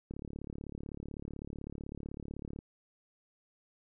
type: click train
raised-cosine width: 3 ms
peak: -29 dBFS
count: 90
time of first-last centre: 0.11-2.589 s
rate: 35.9 Hz
effects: none